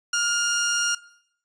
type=tone pair together; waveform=sawtooth; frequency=1412 / 2824 Hz; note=F6 / F7; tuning=+19 / +19 cents; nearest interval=octave; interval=1200 cents; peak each=-19 / -19 dBFS; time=0.13-0.95 s; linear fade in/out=5 ms; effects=noise-tail reverb RT60 0.7 s tail -19 dB re dry + resampled to 22050 Hz